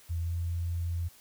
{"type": "tone with pitch glide", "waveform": "sine", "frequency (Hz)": [84.1, 85.47], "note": ["E2", "F2"], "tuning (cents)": [35, -37], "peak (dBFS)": -29, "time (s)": [0.09, 1.09], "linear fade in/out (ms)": 20, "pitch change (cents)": 28, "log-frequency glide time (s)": [0.25, 0.34], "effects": ["white hiss -57 dBFS RMS until 1.2 s"]}